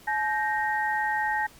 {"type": "tone cluster", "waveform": "sine", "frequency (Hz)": [854, 1570, 1863], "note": ["G#5", "G6", "A#6"], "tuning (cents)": [48, 2, -2], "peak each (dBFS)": [-26, -32, -28], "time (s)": [0.07, 1.47], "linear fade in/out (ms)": 10, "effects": ["pink hiss -52 dBFS RMS until 1.59 s", "MP3 96 kbps"]}